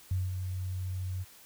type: tone with ADSR envelope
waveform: sine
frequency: 92.5 Hz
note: F#2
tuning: in tune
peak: -26 dBFS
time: 0.11-1.25 s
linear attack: 4 ms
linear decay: 200 ms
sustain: -6 dB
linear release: 35 ms
effects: white hiss -55 dBFS RMS until 1.45 s